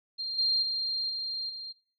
sine tone with level steps, 4191 Hz, C8, 2 cents sharp, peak -31 / -23 / -28 / -31 / -37 dBFS, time 0.18-1.73 s, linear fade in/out 20 ms, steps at 0.38 / 0.62 / 1.09 / 1.49 s, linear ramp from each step 10 ms, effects noise-tail reverb RT60 0.4 s tail -17 dB re dry

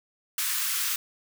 white high-pass noise, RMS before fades -28 dBFS, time 0.38-0.96 s, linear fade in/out 2 ms, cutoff 1100 Hz, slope 48 dB/octave, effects none

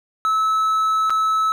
triangle tone with dropouts, 1300 Hz, E6, 24 cents flat, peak -14 dBFS, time 0.25-1.52 s, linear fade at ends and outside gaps 0 ms, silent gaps 1.097-1.104 s, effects none

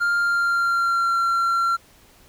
triangle tone with pitch glide, 1400 to 1367.2 Hz, F6 to F6, +4 to -37 cents, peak -16 dBFS, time 0-1.77 s, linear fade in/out 20 ms, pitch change -41 cents, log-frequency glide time 0.18-1.17 s, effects pink hiss -53 dBFS RMS until 2.28 s

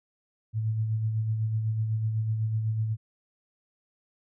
sine tone with tremolo, 110 Hz, A2, in tune, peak -23 dBFS, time 0.53-2.97 s, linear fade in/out 50 ms, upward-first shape sine, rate 8 Hz, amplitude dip 40%, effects none

